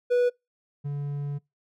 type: tone pair in turn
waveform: triangle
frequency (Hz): 489.8 / 143.41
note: B4 / D3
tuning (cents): -14 / -41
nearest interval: octave + major sixth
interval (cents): 2127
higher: first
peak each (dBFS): -17 / -26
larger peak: first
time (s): 0.1-0.3 / 0.84-1.39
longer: second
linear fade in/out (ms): 20
effects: noise-tail reverb RT60 0.2 s tail -25 dB re dry